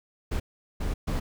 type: noise bursts at uneven times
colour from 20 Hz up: brown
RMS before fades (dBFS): -28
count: 3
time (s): 0.31-0.4 / 0.8-0.94 / 1.07-1.2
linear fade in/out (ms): 10
effects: none